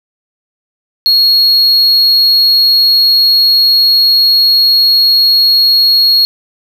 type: tone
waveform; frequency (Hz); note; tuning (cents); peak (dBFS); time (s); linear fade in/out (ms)
triangle; 4307; C8; +49; -4; 1.06-6.25; 0
effects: none